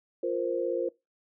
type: chord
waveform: sine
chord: F suspended fourth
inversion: none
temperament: equal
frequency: 349.2 / 466.2 / 523.3 Hz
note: F4 / Bb4 / C5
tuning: 0 / 0 / 0 cents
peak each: -31 dBFS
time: 0.23-0.89 s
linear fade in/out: 5 ms
effects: noise-tail reverb RT60 0.2 s tail -20 dB re dry